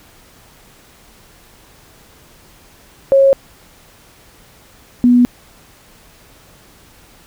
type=tone pair in turn; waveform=sine; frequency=545 / 244.5 Hz; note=C#5 / B3; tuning=-29 / -17 cents; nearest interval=octave + major second; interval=1388 cents; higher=first; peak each=-6 dBFS; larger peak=neither; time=3.12-3.33 / 5.04-5.25 s; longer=neither; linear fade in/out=0 ms; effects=pink hiss -46 dBFS RMS until 7.26 s